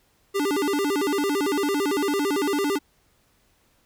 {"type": "tone with vibrato", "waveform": "square", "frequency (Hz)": 340.2, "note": "F4", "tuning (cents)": -45, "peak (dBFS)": -22, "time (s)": [0.34, 2.79], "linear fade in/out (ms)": 20, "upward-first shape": "square", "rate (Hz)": 8.9, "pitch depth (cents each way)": 270, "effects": ["pink hiss -64 dBFS RMS until 3.85 s"]}